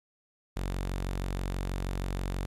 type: tone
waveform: sawtooth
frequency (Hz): 46.25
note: F#1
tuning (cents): 0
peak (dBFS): -27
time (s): 0.56-2.46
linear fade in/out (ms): 10
effects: resampled to 32000 Hz + 11-bit